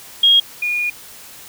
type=tone pair in turn; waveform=sine; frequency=3266 / 2438 Hz; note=G#7 / D#7; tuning=-30 / -36 cents; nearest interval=perfect fourth; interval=506 cents; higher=first; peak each=-8 / -17 dBFS; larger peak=first; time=0.23-0.4 / 0.62-0.9 s; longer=second; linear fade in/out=5 ms; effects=white hiss -39 dBFS RMS until 1.48 s